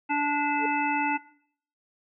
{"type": "harmonic tone", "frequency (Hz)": 291.1, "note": "D4", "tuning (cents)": -15, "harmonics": [1, 3, 5, 7, 9], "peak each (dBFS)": [-29, -26, -34, -34, -31], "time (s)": [0.09, 1.18], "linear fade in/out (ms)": 20}
{"type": "tone with exponential growth", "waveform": "sine", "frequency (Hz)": 440, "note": "A4", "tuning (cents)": 0, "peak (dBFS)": -26, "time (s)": [0.54, 0.66], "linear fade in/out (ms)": 5, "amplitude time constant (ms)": 24}
{"effects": ["noise-tail reverb RT60 0.6 s tail -19 dB re dry"]}